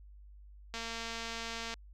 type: click train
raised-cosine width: 0.2 ms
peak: -23 dBFS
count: 230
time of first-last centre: 0.74-1.74 s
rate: 229 Hz
effects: added 50 Hz sine -51 dBFS peak until 1.93 s